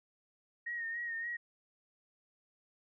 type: tone with vibrato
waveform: sine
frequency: 1864.7 Hz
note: A#6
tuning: in tune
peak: -36 dBFS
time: 0.66-1.37 s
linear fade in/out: 10 ms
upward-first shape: sine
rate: 3.5 Hz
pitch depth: 42 cents each way
effects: none